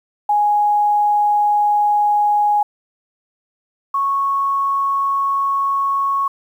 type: tone pair in turn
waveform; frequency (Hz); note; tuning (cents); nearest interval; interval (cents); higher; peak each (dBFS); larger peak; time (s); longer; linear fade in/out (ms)
sine; 830.6 / 1104.2; G#5 / C#6; 0 / -7; perfect fourth; 493; second; -12 / -15; first; 0.29-2.63 / 3.94-6.28; neither; 5
effects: 8-bit